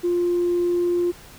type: tone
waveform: sine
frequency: 350.4 Hz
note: F4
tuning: 6 cents sharp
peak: -17 dBFS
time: 0.03-1.12 s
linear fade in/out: 20 ms
effects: tanh soft clip ceiling -14 dBFS + pink hiss -45 dBFS RMS until 1.38 s

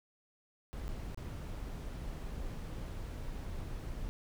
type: noise with dropouts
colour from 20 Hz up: brown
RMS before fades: -41 dBFS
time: 0.73-4.09 s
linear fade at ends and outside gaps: 0 ms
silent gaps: 0.88-0.89 / 1.145-1.174 s
effects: none

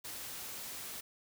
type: noise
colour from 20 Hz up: white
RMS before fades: -44 dBFS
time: 0.04-1.01 s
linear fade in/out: 10 ms
effects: none

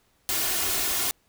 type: noise with comb filter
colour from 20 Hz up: white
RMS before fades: -26 dBFS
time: 0.29-1.11 s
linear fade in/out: 0 ms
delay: 2.8 ms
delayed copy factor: +0.55
effects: pink hiss -66 dBFS RMS until 1.28 s

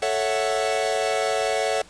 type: chord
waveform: 45% pulse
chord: F# minor seventh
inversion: first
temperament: equal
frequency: 440 / 554.4 / 659.3 / 740 Hz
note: A4 / C#5 / E5 / F#5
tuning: 0 / 0 / 0 / 0 cents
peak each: -27 dBFS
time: 0.02-1.82 s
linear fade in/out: 5 ms
effects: pink hiss -49 dBFS RMS until 1.89 s + resampled to 22050 Hz

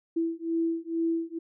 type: beating tone pair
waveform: sine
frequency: 329.6 / 331.8 Hz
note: E4 / E4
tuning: 0 / +11 cents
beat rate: 2.2 Hz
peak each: -29 dBFS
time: 0.16-1.39 s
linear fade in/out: 10 ms
effects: none

